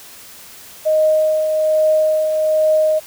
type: tone with tremolo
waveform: sine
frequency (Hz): 622.3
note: D#5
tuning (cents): 0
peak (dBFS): -10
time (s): 0.85-3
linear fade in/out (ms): 20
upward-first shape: triangle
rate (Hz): 1.2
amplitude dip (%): 45
effects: white hiss -39 dBFS RMS until 3.06 s